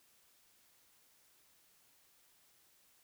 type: silence
effects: white hiss -69 dBFS RMS until 3.03 s